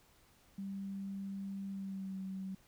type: tone with pitch glide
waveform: sine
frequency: 196 to 190.64 Hz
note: G3 to G3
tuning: 0 to -48 cents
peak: -39 dBFS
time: 0.58-2.55 s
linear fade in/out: 5 ms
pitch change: -48 cents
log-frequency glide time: 1.68-2.19 s
effects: pink hiss -67 dBFS RMS until 2.67 s